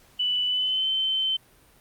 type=tone with pitch glide; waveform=sine; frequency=2975 to 3082 Hz; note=F#7 to G7; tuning=+9 to -30 cents; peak=-22 dBFS; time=0.19-1.37 s; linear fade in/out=10 ms; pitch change=+61 cents; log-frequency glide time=0.46-0.88 s; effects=pink hiss -57 dBFS RMS until 1.8 s + Opus 48 kbps